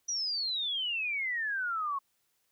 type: exponential sweep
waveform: sine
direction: down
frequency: 5910 to 1081 Hz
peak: -30 dBFS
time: 0.08-1.99 s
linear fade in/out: 10 ms
effects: white hiss -75 dBFS RMS until 2.51 s